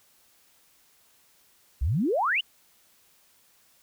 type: exponential sweep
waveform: sine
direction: up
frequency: 56.6 to 3136 Hz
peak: -22 dBFS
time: 1.81-2.41 s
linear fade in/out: 10 ms
effects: white hiss -62 dBFS RMS until 3.82 s